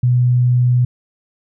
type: tone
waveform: sine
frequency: 123.7 Hz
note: B2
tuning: 3 cents sharp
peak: -10 dBFS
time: 0.03-0.85 s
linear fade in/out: 5 ms
effects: none